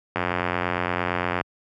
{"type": "click train", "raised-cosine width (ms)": 0.5, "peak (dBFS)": -8, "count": 112, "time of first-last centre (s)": [0.16, 1.411], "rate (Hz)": 88.7, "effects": ["high-pass 80 Hz 12 dB/octave"]}